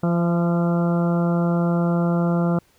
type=harmonic tone with a mistuned harmonic; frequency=171.8 Hz; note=F3; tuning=28 cents flat; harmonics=1 / 2 / 3 / 4 / 5 / 6 / 7 / 8; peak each=-18 / -27 / -28 / -30 / -36 / -38 / -36 / -35 dBFS; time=0.03-2.59 s; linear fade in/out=5 ms; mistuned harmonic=4; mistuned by=-21 cents; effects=pink hiss -59 dBFS RMS until 2.78 s